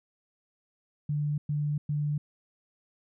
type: tone bursts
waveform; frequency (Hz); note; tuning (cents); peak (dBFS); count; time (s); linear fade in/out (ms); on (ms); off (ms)
sine; 147.7; D3; +10; -26; 3; 1.09-2.18; 5; 290; 110
effects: none